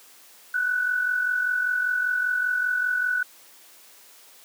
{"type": "tone pair together", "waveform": "sine", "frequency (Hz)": [1480, 1525.1], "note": ["F#6", "G6"], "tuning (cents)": [0, -48], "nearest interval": "minor second", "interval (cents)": 52, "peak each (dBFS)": [-22, -30], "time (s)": [0.54, 3.23], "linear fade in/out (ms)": 5, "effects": ["white hiss -51 dBFS RMS until 4.44 s", "high-pass 300 Hz 12 dB/octave"]}